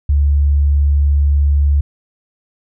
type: tone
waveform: sine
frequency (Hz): 71.7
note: D2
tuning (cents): -41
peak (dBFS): -9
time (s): 0.09-1.81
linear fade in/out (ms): 5
effects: none